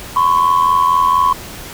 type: tone pair together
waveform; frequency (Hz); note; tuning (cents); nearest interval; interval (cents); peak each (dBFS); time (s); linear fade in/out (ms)
sine; 1014 / 1098.3; B5 / C#6; +45 / -16; minor second; 139; -11; 0.16-1.33; 5
effects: tanh soft clip ceiling -5 dBFS + pink hiss -31 dBFS RMS until 1.73 s